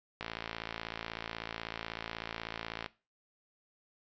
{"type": "click train", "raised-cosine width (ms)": 0.3, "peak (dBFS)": -21, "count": 150, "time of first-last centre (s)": [0.21, 2.861], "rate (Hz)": 56.2, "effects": ["noise-tail reverb RT60 0.3 s tail -18 dB re dry", "resampled to 16000 Hz"]}